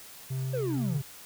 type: tone with tremolo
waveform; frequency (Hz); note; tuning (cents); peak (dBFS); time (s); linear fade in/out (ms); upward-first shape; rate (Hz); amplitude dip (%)
triangle; 131.5; C3; +9; -27; 0.3-0.98; 10; sine; 2.3; 25
type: exponential sweep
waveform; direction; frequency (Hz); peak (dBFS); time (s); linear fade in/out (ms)
triangle; down; 550 to 126.2; -27; 0.53-1.02; 10
effects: white hiss -48 dBFS RMS until 1.25 s